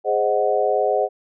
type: chord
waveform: sine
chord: Ab dominant seventh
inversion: none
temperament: equal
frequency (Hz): 415.3 / 523.3 / 622.3 / 740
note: Ab4 / C5 / Eb5 / Gb5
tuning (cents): 0 / 0 / 0 / 0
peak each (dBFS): -22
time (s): 0.04-1.09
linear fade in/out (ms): 50
effects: none